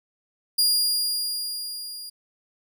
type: tone with level ramp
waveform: sawtooth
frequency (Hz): 4835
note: D8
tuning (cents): +50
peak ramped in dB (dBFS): -14 to -33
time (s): 0.58-2.1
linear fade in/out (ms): 10
effects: none